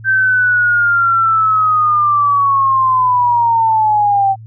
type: linear sweep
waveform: sine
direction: down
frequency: 1561 to 769 Hz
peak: -9 dBFS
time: 0.04-4.36 s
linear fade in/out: 50 ms
effects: added 111 Hz sine -31 dBFS peak until 4.46 s